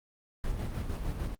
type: noise with tremolo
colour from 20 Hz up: brown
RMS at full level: -32 dBFS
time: 0.44-1.35 s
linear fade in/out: 2 ms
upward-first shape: square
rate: 6.6 Hz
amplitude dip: 40%
effects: Opus 24 kbps